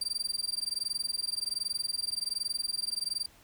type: tone with amplitude modulation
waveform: 35% pulse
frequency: 4702 Hz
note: D8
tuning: 1 cent sharp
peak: -26 dBFS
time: 0.01-3.26 s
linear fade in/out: 5 ms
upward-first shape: sine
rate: 21.3 Hz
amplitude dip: 100%
effects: pink hiss -59 dBFS RMS until 3.43 s